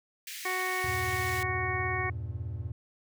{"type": "high-pass noise", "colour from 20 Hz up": "pink", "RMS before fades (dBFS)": -41, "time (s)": [0.27, 1.43], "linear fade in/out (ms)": 2, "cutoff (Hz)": 1800, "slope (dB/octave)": 48}
{"type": "harmonic tone", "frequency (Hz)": 370, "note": "F#4", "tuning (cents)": 0, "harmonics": [1, 2, 3, 4, 5, 6], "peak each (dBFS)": [-37, -37, -36, -45, -34, -35], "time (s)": [0.45, 2.1], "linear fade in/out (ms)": 5}
{"type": "chord", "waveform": "triangle", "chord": "E diminished", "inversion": "none", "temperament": "just", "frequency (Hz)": [82.41, 98.89, 118.67], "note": ["E2", "G2", "Bb2"], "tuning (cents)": [0, 16, 31], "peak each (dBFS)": -36, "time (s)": [0.84, 2.72], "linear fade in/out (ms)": 5}
{"effects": []}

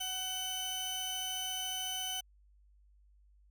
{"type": "tone pair together", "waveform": "sawtooth", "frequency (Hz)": [748, 3026], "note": ["F#5", "F#7"], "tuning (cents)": [19, 38], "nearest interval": "2 octaves", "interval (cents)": 2419, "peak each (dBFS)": [-40, -33], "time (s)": [0, 2.21], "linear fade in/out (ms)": 10, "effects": ["added 50 Hz sine -61 dBFS peak until 3.5 s"]}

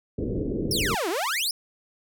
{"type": "low-pass noise", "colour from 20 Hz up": "white", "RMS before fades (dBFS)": -28, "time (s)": [0.18, 0.95], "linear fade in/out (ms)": 5, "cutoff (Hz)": 460, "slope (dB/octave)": 48}
{"type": "exponential two-way sweep", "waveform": "sawtooth", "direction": "down then up", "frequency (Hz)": [5750, 311.1, 5480], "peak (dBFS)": -21, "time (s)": [0.71, 1.51], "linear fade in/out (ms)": 2, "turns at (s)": 1.09}
{"effects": []}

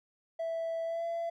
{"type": "tone with pitch glide", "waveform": "triangle", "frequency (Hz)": [659.3, 673.9], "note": ["E5", "E5"], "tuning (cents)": [0, 38], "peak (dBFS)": -29, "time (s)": [0.39, 1.3], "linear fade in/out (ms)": 10, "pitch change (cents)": 38, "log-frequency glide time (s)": [0.84, 1.05], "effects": ["tanh soft clip ceiling -27 dBFS"]}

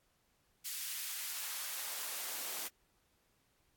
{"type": "noise with high-pass filter sweep", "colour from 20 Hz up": "white", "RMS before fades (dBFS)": -41, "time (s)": [0.64, 2.69], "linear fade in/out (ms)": 20, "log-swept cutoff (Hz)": [2500, 290], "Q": 0.73, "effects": ["pink hiss -75 dBFS RMS until 3.76 s", "AAC 64 kbps"]}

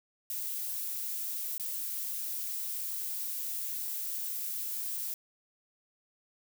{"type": "noise with dropouts", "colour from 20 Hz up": "violet", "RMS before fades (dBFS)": -36, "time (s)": [0.3, 5.14], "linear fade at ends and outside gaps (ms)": 1, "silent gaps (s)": [1.58, 1.597], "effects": []}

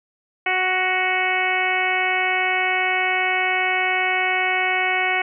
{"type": "harmonic tone with a mistuned harmonic", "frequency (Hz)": 370, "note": "F#4", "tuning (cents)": 0, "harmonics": [1, 2, 3, 4, 5, 6, 7, 8], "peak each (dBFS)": [-30, -24, -31, -28, -26, -22, -28, -33], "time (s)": [0.46, 5.22], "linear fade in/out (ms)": 5, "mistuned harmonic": 5, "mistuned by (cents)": 21, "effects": []}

